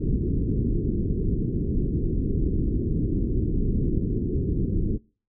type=low-pass noise; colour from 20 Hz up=pink; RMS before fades=-24 dBFS; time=0-4.98 s; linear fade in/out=20 ms; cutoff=390 Hz; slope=48 dB/octave; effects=noise-tail reverb RT60 0.4 s tail -25 dB re dry